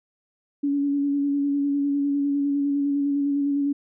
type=tone with vibrato; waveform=sine; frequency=283.1 Hz; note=C#4; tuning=37 cents sharp; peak=-20 dBFS; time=0.63-3.73 s; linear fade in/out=10 ms; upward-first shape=square; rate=9.9 Hz; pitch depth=16 cents each way; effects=none